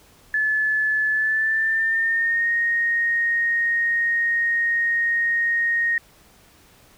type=tone with pitch glide; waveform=sine; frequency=1728 to 1862.8 Hz; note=A6 to A#6; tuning=-32 to -2 cents; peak=-18 dBFS; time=0.34-5.98 s; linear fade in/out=2 ms; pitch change=+130 cents; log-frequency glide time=1.11-2.51 s; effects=pink hiss -53 dBFS RMS until 6.97 s